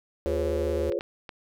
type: chord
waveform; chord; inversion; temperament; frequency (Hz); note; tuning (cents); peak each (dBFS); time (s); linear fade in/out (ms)
sine; C# dominant seventh; first; equal with one note detuned; 349.2 / 415.3 / 504 / 554.4; E#4 / G#4 / B4 / C#5; 0 / 0 / +35 / 0; -31; 0.26-0.99; 0
type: tone with vibrato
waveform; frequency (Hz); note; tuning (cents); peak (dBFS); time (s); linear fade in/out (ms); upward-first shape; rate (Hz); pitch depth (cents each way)
square; 77.1; D#2; -15; -31; 0.26-0.9; 0; triangle; 16; 65
type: clicks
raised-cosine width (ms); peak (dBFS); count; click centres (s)
0.3; -23; 3; 0.922 / 1.009 / 1.292
effects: none